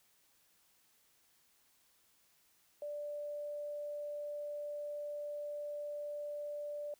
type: tone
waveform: sine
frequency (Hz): 587.3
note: D5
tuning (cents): 0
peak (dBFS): -39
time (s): 2.82-6.94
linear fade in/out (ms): 2
effects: white hiss -71 dBFS RMS until 6.99 s